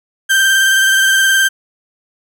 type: tone with vibrato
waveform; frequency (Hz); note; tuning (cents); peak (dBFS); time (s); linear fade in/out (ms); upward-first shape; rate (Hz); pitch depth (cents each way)
35% pulse; 1568; G6; 0; -7; 0.29-1.49; 20; sine; 19; 23
effects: none